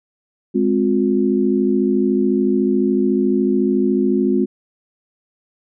sine chord, F minor, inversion first, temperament equal with one note detuned, 207.7 / 261.6 / 357.8 Hz, Ab3 / C4 / F4, 0 / 0 / +42 cents, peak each -18 dBFS, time 0.54-4.46 s, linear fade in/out 20 ms, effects none

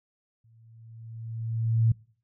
sine tone with exponential growth, 113.5 Hz, A#2, 46 cents flat, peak -17 dBFS, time 0.44-1.92 s, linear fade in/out 5 ms, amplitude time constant 320 ms, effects noise-tail reverb RT60 0.5 s tail -25 dB re dry

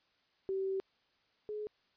sine tone pair in turn, 384.7 / 422.6 Hz, G4 / G#4, -33 / +30 cents, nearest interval major second, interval 163 cents, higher second, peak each -32 / -37 dBFS, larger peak first, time 0.49-0.8 / 1.49-1.67 s, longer first, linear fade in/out 0 ms, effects white hiss -73 dBFS RMS until 1.96 s + resampled to 11025 Hz

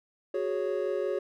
triangle chord, F# suspended second, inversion none, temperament equal, 370 / 415.3 / 554.4 Hz, F#4 / G#4 / C#5, 0 / 0 / 0 cents, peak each -30 dBFS, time 0.34-1.19 s, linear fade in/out 5 ms, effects none

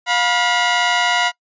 15% pulse tone pair together, 709 / 972.6 Hz, F5 / B5, +26 / -27 cents, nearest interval perfect fourth, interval 547 cents, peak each -11 dBFS, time 0.06-1.32 s, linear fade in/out 50 ms, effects noise-tail reverb RT60 0.1 s tail -24 dB re dry + resampled to 16000 Hz

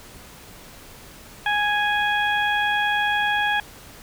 harmonic tone, 830 Hz, G#5, 1 cent flat, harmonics 1 / 2 / 3 / 4, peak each -23 / -22 / -29 / -29 dBFS, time 1.46-3.6 s, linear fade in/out 2 ms, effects pink hiss -44 dBFS RMS until 4.02 s

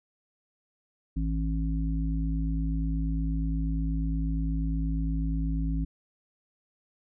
harmonic tone, 54.2 Hz, A1, 25 cents flat, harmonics 1 / 3 / 5, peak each -27 / -32 / -34 dBFS, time 1.16-5.85 s, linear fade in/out 10 ms, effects none

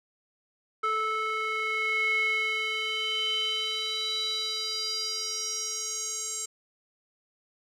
square tone with band-pass filter sweep, 436.5 Hz, A4, 14 cents flat, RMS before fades -30 dBFS, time 0.83-6.46 s, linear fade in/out 10 ms, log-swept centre 1500 to 7400 Hz, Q 5.8, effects none

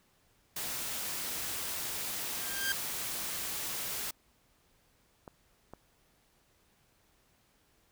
white noise, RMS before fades -37 dBFS, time 0.56-4.11 s, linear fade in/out 5 ms
sawtooth tone with exponential growth, 1592 Hz, G6, 26 cents sharp, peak -24 dBFS, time 2.21-2.72 s, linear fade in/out 1 ms, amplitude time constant 110 ms
clicks, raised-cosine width 1 ms, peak -31 dBFS, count 2, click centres 5.278 / 5.736 s
effects pink hiss -69 dBFS RMS until 7.91 s

